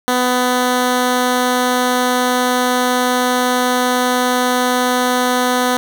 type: tone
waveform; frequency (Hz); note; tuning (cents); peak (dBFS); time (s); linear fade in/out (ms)
10% pulse; 249.7; B3; +19; -5; 0.08-5.77; 0
effects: none